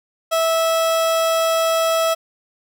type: tone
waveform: 30% pulse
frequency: 654 Hz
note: E5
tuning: 14 cents flat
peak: -13 dBFS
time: 0.31-2.15 s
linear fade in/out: 20 ms
effects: none